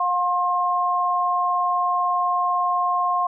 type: tone pair together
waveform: sine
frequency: 716 / 1066 Hz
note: F5 / C6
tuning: +43 / +32 cents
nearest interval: perfect fifth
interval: 689 cents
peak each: -23 / -20 dBFS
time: 0-3.27 s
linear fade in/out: 5 ms
effects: none